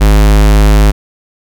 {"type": "tone", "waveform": "square", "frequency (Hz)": 51.91, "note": "G#1", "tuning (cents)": 0, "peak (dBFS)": -4, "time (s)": [0, 0.92], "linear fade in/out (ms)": 20, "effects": []}